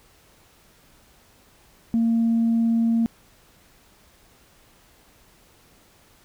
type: tone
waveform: sine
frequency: 229.4 Hz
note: A#3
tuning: 28 cents flat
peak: -16 dBFS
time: 1.94-3.06 s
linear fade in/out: 0 ms
effects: tanh soft clip ceiling -14 dBFS + pink hiss -56 dBFS RMS until 6.24 s